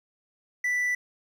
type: tone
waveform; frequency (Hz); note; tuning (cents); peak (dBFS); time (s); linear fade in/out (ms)
triangle; 1975.5; B6; 0; -22; 0.64-0.95; 5
effects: 10-bit